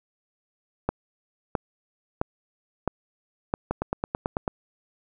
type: two click trains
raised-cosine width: 1 ms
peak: -11 / -9 dBFS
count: 8 / 5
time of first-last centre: 3.71-4.478 / 0.89-3.539 s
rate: 9.11 / 1.51 Hz
effects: none